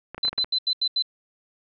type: clicks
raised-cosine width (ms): 0.5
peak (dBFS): -20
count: 7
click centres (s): 0.146 / 0.18 / 0.251 / 0.282 / 0.33 / 0.382 / 0.445
type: tone bursts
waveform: sine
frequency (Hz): 4041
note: B7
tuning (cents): +39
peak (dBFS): -20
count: 6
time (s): 0.23-1.024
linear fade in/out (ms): 5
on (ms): 64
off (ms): 82
effects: none